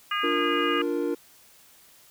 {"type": "harmonic tone", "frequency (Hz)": 408.6, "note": "G#4", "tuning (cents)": -28, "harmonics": [3, 4, 5, 6, 7], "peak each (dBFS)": [-27, -32, -35, -36, -31], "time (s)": [0.11, 0.82], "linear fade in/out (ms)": 5}
{"type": "chord", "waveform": "triangle", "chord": "Bb major", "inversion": "first", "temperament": "equal", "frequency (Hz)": [293.7, 349.2, 466.2], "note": ["D4", "F4", "Bb4"], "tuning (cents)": [0, 0, 0], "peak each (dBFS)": -27, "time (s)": [0.23, 1.15], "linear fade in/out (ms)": 10}
{"effects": ["white hiss -55 dBFS RMS until 2.1 s"]}